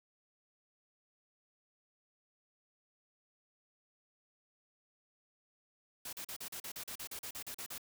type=noise bursts; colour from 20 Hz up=white; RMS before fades=-44 dBFS; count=15; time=6.05-7.781 s; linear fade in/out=5 ms; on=79 ms; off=39 ms; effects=none